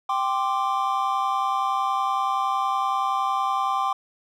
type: chord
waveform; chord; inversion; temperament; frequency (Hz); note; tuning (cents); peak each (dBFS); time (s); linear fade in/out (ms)
triangle; G suspended fourth; none; just; 784 / 1045.3 / 1176; G5 / C6 / D6; 0 / -2 / +2; -24; 0.09-3.93; 5
effects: none